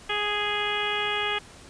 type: harmonic tone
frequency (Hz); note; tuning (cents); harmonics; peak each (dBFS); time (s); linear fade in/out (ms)
415.3; G#4; 0; 1 / 2 / 3 / 4 / 5 / 6 / 7 / 8; -33 / -33 / -33 / -33 / -33 / -33 / -33 / -33; 0.09-1.39; 10
effects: pink hiss -48 dBFS RMS until 1.69 s + resampled to 22050 Hz